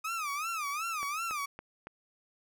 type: tone with vibrato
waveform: 30% pulse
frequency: 1240 Hz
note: D#6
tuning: 6 cents flat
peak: -30 dBFS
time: 0.04-1.46 s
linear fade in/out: 10 ms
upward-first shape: sine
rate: 2.7 Hz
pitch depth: 170 cents each way
type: click train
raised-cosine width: 0.5 ms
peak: -28 dBFS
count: 4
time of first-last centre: 1.03-1.87 s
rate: 3.57 Hz
effects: none